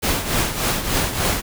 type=noise with tremolo; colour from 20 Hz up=pink; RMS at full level=-18 dBFS; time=0.02-1.42 s; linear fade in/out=20 ms; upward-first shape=triangle; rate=3.4 Hz; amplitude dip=70%; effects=none